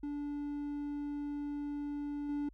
triangle tone with level steps, 290 Hz, D4, 22 cents flat, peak -34 / -31 dBFS, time 0.03-2.49 s, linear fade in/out 5 ms, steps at 2.29 s, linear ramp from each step 2 ms, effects added 48 Hz sine -55 dBFS peak until 2.53 s

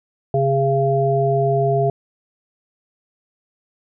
harmonic tone, 136.5 Hz, C#3, 26 cents flat, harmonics 1 / 3 / 5, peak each -19 / -19 / -19 dBFS, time 0.34-1.9 s, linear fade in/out 2 ms, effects none

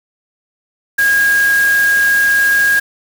sine tone in noise, 1633 Hz, G#6, 30 cents flat, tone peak -9 dBFS, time 0.98-2.8 s, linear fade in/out 10 ms, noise white, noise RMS -24 dBFS, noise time 0.98-2.8 s, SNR +12 dB, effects none

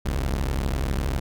sawtooth tone pair together, 40.01 / 67.8 Hz, D#1 / C#2, +49 / -38 cents, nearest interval major sixth, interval 913 cents, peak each -22 dBFS, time 0.05-1.2 s, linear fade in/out 10 ms, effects none

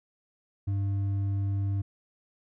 sine tone with hard clipping, 99 Hz, G2, 18 cents sharp, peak -27 dBFS, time 0.67-1.82 s, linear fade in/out 10 ms, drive 4 dB, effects none

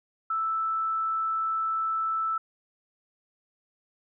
sine tone, 1318.5 Hz, E6, in tune, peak -25 dBFS, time 0.3-2.38 s, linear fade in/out 5 ms, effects none

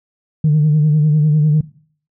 sine tone with vibrato, 151.7 Hz, D#3, 44 cents flat, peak -8 dBFS, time 0.44-1.61 s, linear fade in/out 5 ms, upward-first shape sine, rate 10 Hz, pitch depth 50 cents each way, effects noise-tail reverb RT60 0.5 s tail -18 dB re dry + tanh soft clip ceiling -6 dBFS

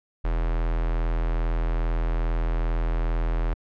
square tone with notch filter, 41.2 Hz, E1, in tune, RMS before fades -24 dBFS, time 0.24-3.54 s, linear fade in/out 10 ms, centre 170 Hz, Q 1, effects low-pass 2000 Hz 12 dB/octave

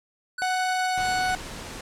square tone with pitch glide, 1491 to 1480.7 Hz, F#6 to F#6, +13 to +1 cents, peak -30 dBFS, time 0.38-1.35 s, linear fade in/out 5 ms, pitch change -12 cents, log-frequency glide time 0.69-1.02 s
45% pulse tone, 740 Hz, F#5, in tune, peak -24 dBFS, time 0.42-1.35 s, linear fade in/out 0 ms
pink noise, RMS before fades -37 dBFS, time 0.97-1.81 s, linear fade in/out 5 ms
effects low-pass 9000 Hz 12 dB/octave

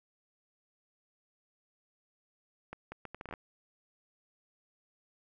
accelerating click train, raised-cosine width 0.5 ms, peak -27 dBFS, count 10, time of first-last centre 2.73-3.338 s, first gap 190 ms, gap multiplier 0.7, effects none

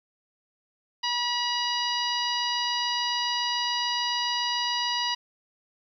harmonic tone, 967 Hz, B5, 37 cents flat, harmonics 1 / 2 / 3 / 4 / 5 / 6, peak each -30 / -34 / -30 / -34 / -31 / -41 dBFS, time 1.03-5.15 s, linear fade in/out 10 ms, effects 10-bit

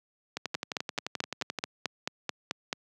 two click trains, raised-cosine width 0.2 ms, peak -12 / -15 dBFS, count 11 / 15, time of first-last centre 0.55-2.729 / 0.37-1.587 s, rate 4.59 / 11.5 Hz, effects high-pass 150 Hz 12 dB/octave

